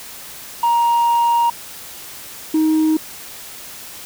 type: tone pair in turn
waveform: sine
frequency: 940 / 313.7 Hz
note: A#5 / D#4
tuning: +14 / +14 cents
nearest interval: octave + perfect fifth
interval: 1900 cents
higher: first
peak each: -10 dBFS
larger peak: neither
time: 0.63-1.5 / 2.54-2.97 s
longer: first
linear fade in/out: 5 ms
effects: tanh soft clip ceiling -11 dBFS + white hiss -35 dBFS RMS until 4.05 s